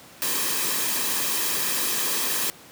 white noise with comb filter, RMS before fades -25 dBFS, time 0.22-2.5 s, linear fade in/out 0 ms, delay 1.4 ms, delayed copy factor -0.5, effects pink hiss -47 dBFS RMS until 2.71 s + high-pass 150 Hz 12 dB/octave

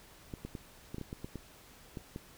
clicks, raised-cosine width 3 ms, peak -27 dBFS, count 11, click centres 0.338 / 0.45 / 0.552 / 0.945 / 0.983 / 1.013 / 1.129 / 1.245 / 1.357 / 1.972 / 2.161 s, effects pink hiss -57 dBFS RMS until 2.37 s

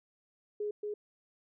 sine tone with echo, 417.3 Hz, G#4, 8 cents sharp, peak -32 dBFS, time 0.6-0.71 s, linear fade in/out 5 ms, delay 230 ms, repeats 1, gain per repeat -2 dB, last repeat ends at 0.94 s, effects none

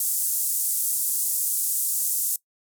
pink band-pass noise, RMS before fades -25 dBFS, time 0-2.36 s, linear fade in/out 2 ms, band 8100 to 16000 Hz, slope 24 dB/octave, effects noise-tail reverb RT60 0.1 s tail -21 dB re dry

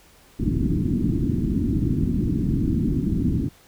white low-pass noise, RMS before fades -22 dBFS, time 0.39-3.49 s, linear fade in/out 10 ms, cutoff 310 Hz, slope 48 dB/octave, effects pink hiss -53 dBFS RMS until 3.67 s

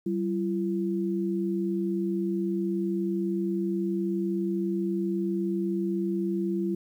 sine tone pair together, 192.13 / 339.9 Hz, G3 / F4, -35 / -47 cents, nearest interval minor seventh, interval 988 cents, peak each -28 dBFS, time 0.06-6.75 s, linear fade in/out 5 ms, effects 10-bit

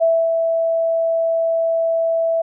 sine tone with ADSR envelope, 659.3 Hz, E5, in tune, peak -11 dBFS, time 0-2.42 s, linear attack 26 ms, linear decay 260 ms, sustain -4 dB, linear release 8 ms, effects none

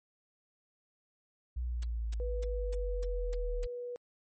sine linear sweep, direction down, 61.74 to 36.71 Hz, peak -32 dBFS, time 1.56-3.67 s, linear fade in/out 10 ms
white noise bursts, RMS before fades -47 dBFS, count 7, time 1.82-3.647 s, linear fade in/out 5 ms, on 21 ms, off 280 ms
sine tone with pitch glide, 490.3 to 487.5 Hz, B4 to B4, -13 to -23 cents, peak -37 dBFS, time 2.2-3.96 s, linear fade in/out 0 ms, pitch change -10 cents, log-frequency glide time 2.45-3.62 s
effects MP3 32 kbps

